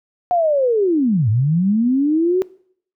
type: linear two-way sweep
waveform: sine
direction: down then up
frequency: 726 to 101.3 to 380 Hz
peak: -13 dBFS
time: 0.31-2.42 s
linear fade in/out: 0 ms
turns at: 1.29 s
effects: noise-tail reverb RT60 0.6 s tail -22 dB re dry